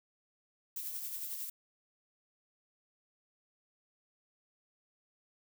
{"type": "noise with tremolo", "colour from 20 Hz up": "violet", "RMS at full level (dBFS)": -39, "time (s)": [0.76, 1.5], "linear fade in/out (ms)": 5, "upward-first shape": "sine", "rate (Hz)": 11, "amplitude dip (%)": 40, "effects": []}